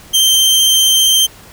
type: tone with vibrato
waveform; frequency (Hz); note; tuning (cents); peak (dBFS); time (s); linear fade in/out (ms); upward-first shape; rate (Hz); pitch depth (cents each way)
sawtooth; 3136; G7; 0; -5; 0.13-1.27; 20; triangle; 15; 11
effects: pink hiss -39 dBFS RMS until 1.52 s